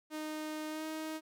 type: tone with pitch glide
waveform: sawtooth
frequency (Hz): 308.6 to 314.2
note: D#4 to D#4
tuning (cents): -14 to +17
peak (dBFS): -34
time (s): 0.1-1.21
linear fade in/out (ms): 50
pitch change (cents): +31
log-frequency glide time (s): 0.69-0.84
effects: none